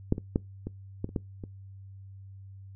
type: clicks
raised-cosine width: 3 ms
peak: -10 / -21 / -11 / -21 / -18 / -29 / -15 / -25 dBFS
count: 8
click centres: 0.124 / 0.181 / 0.359 / 0.67 / 1.044 / 1.091 / 1.162 / 1.438 s
effects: noise-tail reverb RT60 0.2 s tail -23 dB re dry + added 97 Hz sine -44 dBFS peak until 2.75 s